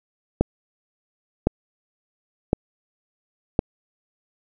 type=click train; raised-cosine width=2 ms; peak=-3 dBFS; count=4; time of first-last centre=0.41-3.591 s; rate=0.943 Hz; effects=none